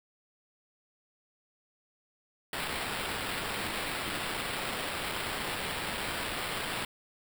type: noise with sample-and-hold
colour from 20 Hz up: blue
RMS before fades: -35 dBFS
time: 2.53-6.85 s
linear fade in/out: 2 ms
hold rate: 6300 Hz
effects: none